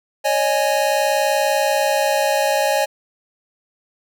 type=chord; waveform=square; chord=C# suspended second; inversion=none; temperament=equal with one note detuned; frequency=554.4 / 614.8 / 830.6 Hz; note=C#5 / D#5 / G#5; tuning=0 / -21 / 0 cents; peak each=-21 dBFS; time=0.24-2.86 s; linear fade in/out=20 ms; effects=none